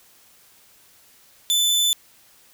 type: tone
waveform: sawtooth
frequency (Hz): 3512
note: A7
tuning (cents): -4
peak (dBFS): -14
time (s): 1.5-1.93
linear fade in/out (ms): 0
effects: white hiss -54 dBFS RMS until 2.53 s